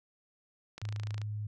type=click train; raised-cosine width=0.2 ms; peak=-27 dBFS; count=13; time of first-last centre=0.78-1.216 s; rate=27.5 Hz
type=tone; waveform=sine; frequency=105.3 Hz; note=G#2; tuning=24 cents sharp; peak=-34 dBFS; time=0.82-1.47 s; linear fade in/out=5 ms
effects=none